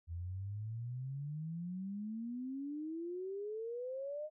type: exponential sweep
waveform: sine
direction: up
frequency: 82.1 to 622.3 Hz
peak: -39 dBFS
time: 0.07-4.3 s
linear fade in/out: 50 ms
effects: none